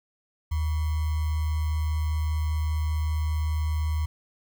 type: tone with sample-and-hold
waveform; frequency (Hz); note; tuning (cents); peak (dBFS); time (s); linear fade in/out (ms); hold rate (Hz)
sine; 77.6; D#2; -4; -23; 0.51-4.06; 10; 1050
effects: none